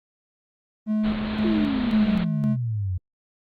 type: tone with tremolo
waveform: triangle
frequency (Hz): 214.5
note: A3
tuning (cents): -44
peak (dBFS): -18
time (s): 0.86-2.57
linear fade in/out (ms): 50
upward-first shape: square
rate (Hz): 1.9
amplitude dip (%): 50
type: low-pass noise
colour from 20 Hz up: pink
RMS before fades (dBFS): -33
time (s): 1.03-2.25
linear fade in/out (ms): 20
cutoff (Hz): 4200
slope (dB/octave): 96
type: exponential sweep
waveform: sine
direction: down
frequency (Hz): 351.9 to 87.31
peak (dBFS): -23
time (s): 1.44-2.98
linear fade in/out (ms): 10
effects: Opus 32 kbps